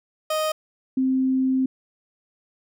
30% pulse / sine tone pair in turn, 622.3 / 261.6 Hz, D#5 / C4, 0 / 0 cents, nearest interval octave + minor third, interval 1500 cents, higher first, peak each -19 / -18 dBFS, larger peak second, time 0.3-0.52 / 0.97-1.66 s, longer second, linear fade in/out 5 ms, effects none

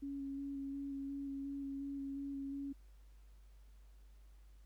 sine tone with vibrato, 277 Hz, C#4, 1 cent flat, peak -40 dBFS, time 0.02-2.73 s, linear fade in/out 10 ms, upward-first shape square, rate 2.8 Hz, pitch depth 13 cents each way, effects added 50 Hz sine -57 dBFS peak until 4.65 s + pink hiss -75 dBFS RMS until 4.65 s

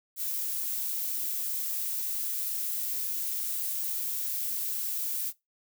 violet noise, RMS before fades -32 dBFS, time 0.16-5.33 s, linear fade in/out 50 ms, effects noise-tail reverb RT60 0.2 s tail -21 dB re dry

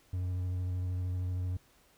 triangle tone with vibrato, 90.8 Hz, F#2, 32 cents flat, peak -29 dBFS, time 0.13-1.57 s, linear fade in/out 5 ms, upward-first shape square, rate 13 Hz, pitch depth 13 cents each way, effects pink hiss -65 dBFS RMS until 1.97 s

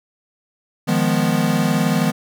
square chord, F half-diminished seventh, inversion third, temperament equal, 155.56 / 174.61 / 207.7 / 246.9 Hz, Eb3 / F3 / Ab3 / Cb4, 0 / 0 / 0 / 0 cents, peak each -22 dBFS, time 0.87-2.12 s, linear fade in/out 20 ms, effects none

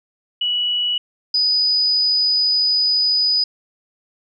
sine tone pair in turn, 2938 / 4973 Hz, F#7 / D#8, -13 / -2 cents, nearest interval major sixth, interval 911 cents, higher second, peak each -17 / -14 dBFS, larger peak second, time 0.41-0.98 / 1.34-3.44 s, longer second, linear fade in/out 5 ms, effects none

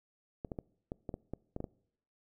clicks, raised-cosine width 2 ms, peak -25 dBFS, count 10, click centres 0.448 / 0.518 / 0.588 / 0.919 / 1.092 / 1.141 / 1.336 / 1.564 / 1.604 / 1.642 s, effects noise-tail reverb RT60 0.7 s tail -24 dB re dry

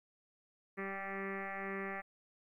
sine tone with frequency modulation, 781 Hz, G5, 7 cents flat, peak -38 dBFS, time 0.77-2.02 s, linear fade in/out 20 ms, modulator 195 Hz, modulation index 7.1, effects 13-bit

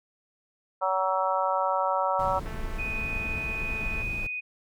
harmonic tone, 188.6 Hz, F#3, 33 cents sharp, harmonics 3 / 4 / 5 / 6 / 7, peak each -29 / -30 / -28 / -33 / -30 dBFS, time 0.81-2.4 s, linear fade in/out 20 ms
brown noise, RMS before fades -34 dBFS, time 2.19-4.27 s, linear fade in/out 5 ms
click train, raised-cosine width 0.5 ms, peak -29 dBFS, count 344, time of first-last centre 2.46-4.019 s, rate 220 Hz
sine tone, 2489 Hz, D#7, in tune, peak -30 dBFS, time 2.78-4.41 s, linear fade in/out 20 ms
effects none

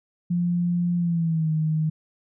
sine tone with pitch glide, 174.61 to 156.46 Hz, F3 to D#3, 0 to +10 cents, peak -20 dBFS, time 0.3-1.9 s, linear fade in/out 10 ms, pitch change -190 cents, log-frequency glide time 0.97-1.51 s, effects none

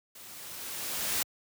white noise with level ramp, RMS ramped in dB -49 to -29 dBFS, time 0.15-1.23 s, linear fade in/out 5 ms, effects high-pass 80 Hz 12 dB/octave

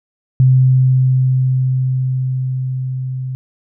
sine tone with level ramp, 129.6 Hz, C3, 16 cents flat, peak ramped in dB -6 to -20 dBFS, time 0.4-3.35 s, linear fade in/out 0 ms, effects none

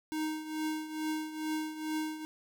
square tone with tremolo, 311.1 Hz, D#4, in tune, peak -31 dBFS, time 0.12-2.25 s, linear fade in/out 0 ms, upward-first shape triangle, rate 2.3 Hz, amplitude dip 75%, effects none

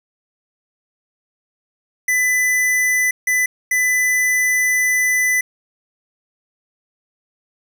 square tone bursts at uneven times, 2000 Hz, B6, 21 cents sharp, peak -15 dBFS, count 3, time 2.08-3.11 / 3.27-3.46 / 3.71-5.41 s, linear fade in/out 5 ms, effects none

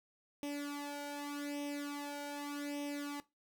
sawtooth tone with flanger, 288.3 Hz, D4, 32 cents flat, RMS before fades -41 dBFS, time 0.43-3.2 s, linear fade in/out 0 ms, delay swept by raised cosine 0.34 to 1.33 ms, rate 0.84 Hz, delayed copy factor +0.8, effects noise-tail reverb RT60 0.2 s tail -18 dB re dry

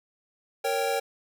square chord, G diminished, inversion first, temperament equal with one note detuned, 463.7 / 554.4 / 784 Hz, Bb4 / Db5 / G5, -9 / 0 / 0 cents, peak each -30 dBFS, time 0.64-1 s, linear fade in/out 10 ms, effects none

